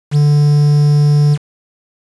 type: tone with quantisation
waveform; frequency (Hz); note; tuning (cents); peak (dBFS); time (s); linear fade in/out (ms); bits
triangle; 146.83; D3; 0; -5; 0.11-1.38; 50; 5
effects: resampled to 22050 Hz